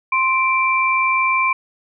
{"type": "tone pair together", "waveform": "sine", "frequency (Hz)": [1046.5, 2347], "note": ["C6", "D7"], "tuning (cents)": [0, -2], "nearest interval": "octave + major second", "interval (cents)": 1398, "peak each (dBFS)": -17, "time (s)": [0.12, 1.53], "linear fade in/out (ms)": 5, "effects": []}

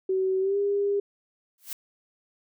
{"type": "tone with pitch glide", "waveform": "sine", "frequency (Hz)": [378.3, 403.1], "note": ["F#4", "G4"], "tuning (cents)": [38, 48], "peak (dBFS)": -22, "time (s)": [0.09, 1], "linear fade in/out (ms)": 5, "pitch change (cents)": 110, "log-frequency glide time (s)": [0.4, 0.57]}
{"type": "noise with exponential growth", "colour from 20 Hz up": "blue", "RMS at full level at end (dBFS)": -30, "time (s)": [1.58, 1.73], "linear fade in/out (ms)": 2, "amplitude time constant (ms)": 31}
{"effects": []}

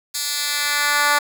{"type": "tone with high-pass filter sweep", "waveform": "10% pulse", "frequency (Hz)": 291.2, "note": "D4", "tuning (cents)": -15, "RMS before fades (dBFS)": -20, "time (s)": [0.14, 1.19], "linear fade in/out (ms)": 10, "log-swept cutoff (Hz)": [5100, 980], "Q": 0.97, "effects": ["7-bit"]}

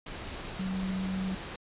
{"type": "tone in noise", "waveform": "sine", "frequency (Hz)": 188.7, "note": "F#3", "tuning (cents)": 34, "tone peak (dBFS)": -30, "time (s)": [0.59, 1.35], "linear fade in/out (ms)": 5, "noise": "pink", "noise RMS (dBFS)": -40, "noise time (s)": [0.06, 1.56], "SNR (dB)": 7, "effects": ["resampled to 8000 Hz"]}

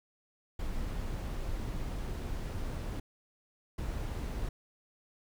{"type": "noise bursts at uneven times", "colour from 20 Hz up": "brown", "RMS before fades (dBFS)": -36, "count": 2, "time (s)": [[0.59, 3], [3.78, 4.49]], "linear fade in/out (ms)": 5, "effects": []}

